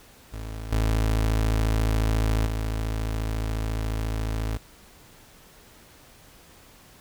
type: tone with level steps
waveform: 30% pulse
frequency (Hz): 54.2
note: A1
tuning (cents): -25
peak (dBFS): -30 / -18 / -23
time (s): 0.32-4.58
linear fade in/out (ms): 20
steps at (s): 0.72 / 2.46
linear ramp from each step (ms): 5
effects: pink hiss -52 dBFS RMS until 7 s